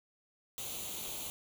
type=noise with comb filter; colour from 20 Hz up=white; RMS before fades=-41 dBFS; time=0.58-1.3 s; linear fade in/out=0 ms; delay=0.29 ms; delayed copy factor=+0.7; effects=none